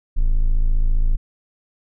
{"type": "tone", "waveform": "triangle", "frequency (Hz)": 27.5, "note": "A0", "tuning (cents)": 0, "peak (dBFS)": -11, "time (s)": [0.16, 1.17], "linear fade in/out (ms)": 20, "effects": []}